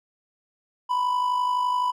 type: tone with amplitude modulation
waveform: triangle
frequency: 992 Hz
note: B5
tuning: 7 cents sharp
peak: -17 dBFS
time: 0.89-1.92 s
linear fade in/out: 20 ms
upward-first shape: sine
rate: 51.8 Hz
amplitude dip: 50%
effects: none